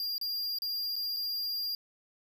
square tone with dropouts, 4795 Hz, D8, 35 cents sharp, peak -32 dBFS, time 0-1.75 s, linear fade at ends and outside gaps 1 ms, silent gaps 0.181-0.213 / 0.586-0.62 / 0.957-0.963 / 1.164-1.168 s, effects none

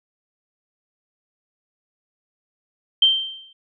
sine tone with exponential decay, 3136 Hz, G7, in tune, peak -9 dBFS, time 3.02-3.53 s, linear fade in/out 5 ms, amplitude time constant 110 ms, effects none

